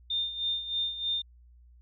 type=tone with tremolo; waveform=sine; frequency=3620 Hz; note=A7; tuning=48 cents sharp; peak=-26 dBFS; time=0.1-1.22 s; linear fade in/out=5 ms; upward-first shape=sine; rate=3.2 Hz; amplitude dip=70%; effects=added 60 Hz sine -53 dBFS peak until 1.81 s